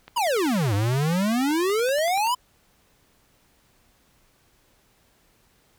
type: click train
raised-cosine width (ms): 0.3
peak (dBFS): -25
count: 24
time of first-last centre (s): 0.08-2.27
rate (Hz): 10.5
type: exponential two-way sweep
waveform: square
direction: down then up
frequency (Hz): 1026 to 97.5 to 1026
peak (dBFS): -21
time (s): 0.16-2.35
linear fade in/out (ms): 10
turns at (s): 0.74
effects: pink hiss -62 dBFS RMS until 5.78 s